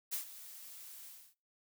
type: noise with ADSR envelope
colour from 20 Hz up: blue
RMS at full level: -36 dBFS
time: 0.11-1.35 s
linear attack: 24 ms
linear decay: 110 ms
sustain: -15 dB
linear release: 290 ms
effects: noise-tail reverb RT60 0.4 s tail -26 dB re dry